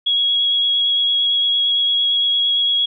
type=tone with vibrato; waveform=sine; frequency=3322 Hz; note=G#7; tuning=in tune; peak=-14 dBFS; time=0.06-2.86 s; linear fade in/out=10 ms; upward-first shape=sine; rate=8.8 Hz; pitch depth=11 cents each way; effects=none